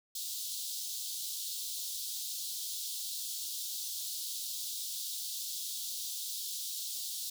pink high-pass noise, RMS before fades -39 dBFS, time 0.15-7.3 s, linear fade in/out 5 ms, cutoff 3500 Hz, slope 48 dB/octave, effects none

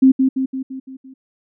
sine tone with echo, 263.8 Hz, C4, 14 cents sharp, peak -6 dBFS, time 0.02-0.12 s, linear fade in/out 10 ms, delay 170 ms, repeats 6, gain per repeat -5 dB, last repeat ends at 1.14 s, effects none

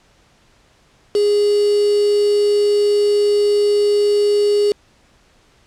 sine tone with quantisation, 411.8 Hz, G#4, 15 cents flat, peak -12 dBFS, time 1.15-4.72 s, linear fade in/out 2 ms, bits 4, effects pink hiss -54 dBFS RMS until 5.66 s + low-pass 7000 Hz 12 dB/octave

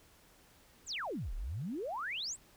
sine exponential two-way sweep, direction down then up, 8600 to 31.99 to 8600 Hz, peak -36 dBFS, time 0.86-2.37 s, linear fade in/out 50 ms, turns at 1.34 s, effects pink hiss -63 dBFS RMS until 2.56 s

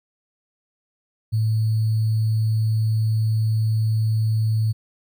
sine tone with sample-and-hold, 110 Hz, A2, in tune, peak -17 dBFS, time 1.32-4.73 s, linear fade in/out 20 ms, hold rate 4410 Hz, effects none

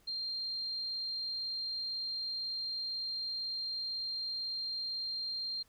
sine tone, 4186 Hz, C8, in tune, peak -35 dBFS, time 0.07-5.63 s, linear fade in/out 10 ms, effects pink hiss -68 dBFS RMS until 5.68 s

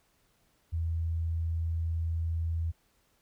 sine tone, 82.41 Hz, E2, in tune, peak -28 dBFS, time 0.72-2.72 s, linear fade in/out 20 ms, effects pink hiss -70 dBFS RMS until 3.21 s

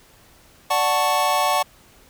square chord, D major seventh, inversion none, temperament equal, 587.3 / 740 / 880 / 1108.7 Hz, D5 / F#5 / A5 / C#6, 0 / 0 / 0 / 0 cents, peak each -26 / -23 / -24 / -23 dBFS, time 0.7-1.63 s, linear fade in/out 10 ms, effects pink hiss -52 dBFS RMS until 2.09 s

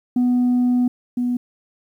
sine tone pair in turn, 247.1 / 245.4 Hz, B3 / B3, +1 / -11 cents, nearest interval unison, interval 12 cents, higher first, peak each -12 / -17 dBFS, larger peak first, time 0.16-0.88 / 1.17-1.37 s, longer first, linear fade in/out 5 ms, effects tanh soft clip ceiling -13 dBFS + 9-bit

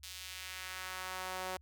sawtooth tone with high-pass filter sweep, 185.6 Hz, F#3, 6 cents sharp, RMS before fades -43 dBFS, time 0.03-1.57 s, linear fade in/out 5 ms, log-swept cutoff 3800 to 590 Hz, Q 1.1, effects added 72 Hz sine -58 dBFS peak until 1.61 s

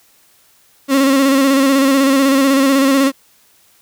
35% pulse tone with vibrato, 272 Hz, C#4, 33 cents flat, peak -8 dBFS, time 0.88-3.12 s, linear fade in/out 50 ms, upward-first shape square, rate 16 Hz, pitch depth 37 cents each way, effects white hiss -52 dBFS RMS until 3.81 s

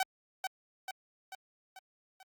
sawtooth tone with echo, 761 Hz, F#5, 48 cents sharp, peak -24 dBFS, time 0-0.03 s, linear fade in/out 2 ms, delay 440 ms, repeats 5, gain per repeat -5 dB, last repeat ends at 2.23 s, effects Opus 48 kbps

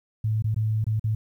sine tone with dropouts, 109 Hz, A2, 16 cents flat, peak -21 dBFS, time 0.24-1.15 s, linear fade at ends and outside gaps 5 ms, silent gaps 0.423-0.442 / 0.545-0.562 / 0.843-0.866 / 0.996-1.041 s, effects 10-bit

